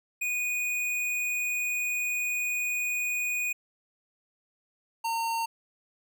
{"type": "tone pair in turn", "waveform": "square", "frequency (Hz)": [2470, 914], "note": ["D#7", "A#5"], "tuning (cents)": [-13, -34], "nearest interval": "octave + perfect fourth", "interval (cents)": 1721, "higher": "first", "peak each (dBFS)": [-28, -28], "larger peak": "neither", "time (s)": [[0.21, 3.53], [5.04, 5.46]], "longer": "first", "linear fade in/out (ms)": 10, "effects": []}